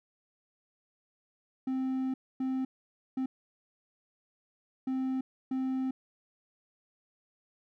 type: tone bursts at uneven times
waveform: triangle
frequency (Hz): 261.6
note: C4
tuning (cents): 0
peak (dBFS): -27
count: 5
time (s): 1.67-2.14 / 2.4-2.65 / 3.17-3.26 / 4.87-5.21 / 5.51-5.91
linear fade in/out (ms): 5
effects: none